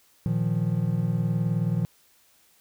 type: chord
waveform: triangle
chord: Bb suspended fourth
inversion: none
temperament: equal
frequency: 116.54 / 155.56 / 174.61 Hz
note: Bb2 / Eb3 / F3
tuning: 0 / 0 / 0 cents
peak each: -25 dBFS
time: 0.26-1.85 s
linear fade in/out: 0 ms
effects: white hiss -61 dBFS RMS until 2.6 s

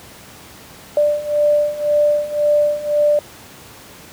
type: beating tone pair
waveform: sine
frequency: 590 / 591.9 Hz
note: D5 / D5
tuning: +8 / +13 cents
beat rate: 1.9 Hz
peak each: -18 / -15 dBFS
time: 0.97-3.19 s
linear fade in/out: 2 ms
effects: pink hiss -40 dBFS RMS until 4.12 s + high-pass 80 Hz 12 dB/octave

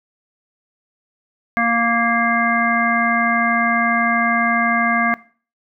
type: harmonic tone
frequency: 233.1 Hz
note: A#3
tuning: in tune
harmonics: 1 / 3 / 5 / 7 / 9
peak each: -21 / -21 / -21 / -21 / -21 dBFS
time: 1.57-5.14 s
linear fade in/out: 0 ms
effects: noise-tail reverb RT60 0.4 s tail -19 dB re dry

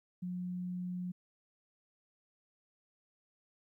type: tone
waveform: sine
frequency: 179.9 Hz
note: F#3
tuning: 48 cents flat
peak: -36 dBFS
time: 0.22-1.12 s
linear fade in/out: 10 ms
effects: 13-bit

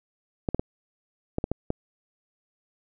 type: clicks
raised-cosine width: 2 ms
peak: -12 dBFS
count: 7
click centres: 0.488 / 0.546 / 0.595 / 1.384 / 1.441 / 1.516 / 1.704 s
effects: none

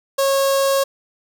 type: tone with notch filter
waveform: sawtooth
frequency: 547 Hz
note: C#5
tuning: 23 cents flat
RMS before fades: -17 dBFS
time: 0.18-0.84 s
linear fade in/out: 10 ms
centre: 2100 Hz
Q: 1.1
effects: none

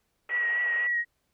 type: tone with vibrato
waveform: sine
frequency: 1913 Hz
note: A#6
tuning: 44 cents sharp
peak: -24 dBFS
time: 0.29-1.05 s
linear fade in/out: 50 ms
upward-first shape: triangle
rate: 3.9 Hz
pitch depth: 31 cents each way
type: band-pass noise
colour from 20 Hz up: white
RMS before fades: -43 dBFS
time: 0.29-0.87 s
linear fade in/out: 2 ms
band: 390 to 2900 Hz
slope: 96 dB/octave
effects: pink hiss -75 dBFS RMS until 1.33 s

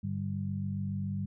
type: tone cluster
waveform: sine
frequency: 100.6 / 147.6 / 195 Hz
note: G2 / D3 / G3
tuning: +45 / +9 / -9 cents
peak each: -35 / -38 / -35 dBFS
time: 0.03-1.26 s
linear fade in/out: 10 ms
effects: none

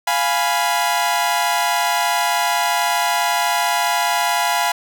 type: chord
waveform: sawtooth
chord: F diminished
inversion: none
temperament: equal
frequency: 698.5 / 830.6 / 987.8 Hz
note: F5 / Ab5 / Cb6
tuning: 0 / 0 / 0 cents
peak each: -17 dBFS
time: 0.07-4.72 s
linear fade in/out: 5 ms
effects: none

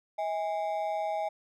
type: ring-modulated tone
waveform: triangle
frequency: 730 Hz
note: F#5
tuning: 24 cents flat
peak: -24 dBFS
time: 0.18-1.29 s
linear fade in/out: 10 ms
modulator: 89.1 Hz
effects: none

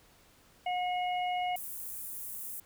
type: harmonic tone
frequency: 723 Hz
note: F#5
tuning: 40 cents flat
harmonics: 1 / 3 / 4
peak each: -30 / -40 / -42 dBFS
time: 0.66-1.56 s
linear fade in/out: 5 ms
type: high-pass noise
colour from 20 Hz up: white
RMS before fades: -41 dBFS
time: 1.56-2.6 s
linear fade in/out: 2 ms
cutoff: 9100 Hz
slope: 24 dB/octave
effects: pink hiss -62 dBFS RMS until 2.65 s

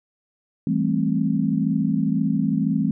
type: chord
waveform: sine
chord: A minor seventh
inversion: second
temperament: just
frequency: 165 / 198 / 220 / 264 Hz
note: E3 / G3 / A3 / C4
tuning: +2 / +18 / 0 / +16 cents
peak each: -24 dBFS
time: 0.67-2.91 s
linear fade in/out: 2 ms
effects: none

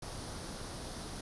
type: noise with comb filter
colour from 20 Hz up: pink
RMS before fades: -43 dBFS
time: 0.02-1.21 s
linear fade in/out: 5 ms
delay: 0.2 ms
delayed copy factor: +0.5
effects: resampled to 24000 Hz

